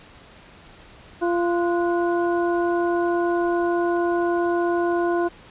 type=harmonic tone with a mistuned harmonic; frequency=345.8 Hz; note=F4; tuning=17 cents flat; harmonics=1 / 2 / 3 / 4; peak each=-20 / -26 / -30 / -32 dBFS; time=1.21-5.29 s; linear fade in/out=20 ms; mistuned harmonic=4; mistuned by=+97 cents; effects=pink hiss -47 dBFS RMS until 5.5 s + resampled to 8000 Hz